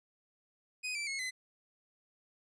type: tone with pitch steps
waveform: sawtooth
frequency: 2500 / 2333 / 2176 / 2031 Hz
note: D#7 / D7 / C#7 / B6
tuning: +8 / -12 / -33 / +48 cents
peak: -32 dBFS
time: 0.83-1.31 s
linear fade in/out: 20 ms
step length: 120 ms
effects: resampled to 22050 Hz